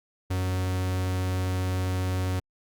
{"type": "tone", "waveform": "45% pulse", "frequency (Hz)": 92.5, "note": "F#2", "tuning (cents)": 0, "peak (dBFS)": -25, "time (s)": [0.3, 2.4], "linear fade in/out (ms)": 10, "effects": ["Opus 48 kbps"]}